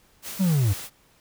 white noise with tremolo, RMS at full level -35 dBFS, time 0.22-0.9 s, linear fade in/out 50 ms, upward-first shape sine, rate 4.4 Hz, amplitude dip 25%
triangle linear sweep, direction down, 199.2 to 89 Hz, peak -16 dBFS, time 0.39-0.74 s, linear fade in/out 20 ms
effects pink hiss -60 dBFS RMS until 1.2 s

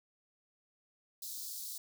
white high-pass noise, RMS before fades -43 dBFS, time 1.22-1.78 s, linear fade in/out 5 ms, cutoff 3900 Hz, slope 48 dB/octave, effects none

